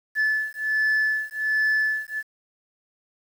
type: beating tone pair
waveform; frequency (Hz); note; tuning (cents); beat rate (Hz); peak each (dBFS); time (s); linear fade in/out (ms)
sine; 1735 / 1736.3; A6 / A6; -25 / -23; 1.3; -22; 0.15-2.23; 50
effects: tanh soft clip ceiling -17 dBFS + 8-bit